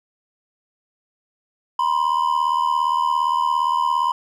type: ring-modulated tone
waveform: triangle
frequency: 1000 Hz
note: B5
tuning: 21 cents sharp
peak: -12 dBFS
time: 1.79-4.12 s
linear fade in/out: 2 ms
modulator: 38.7 Hz
effects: none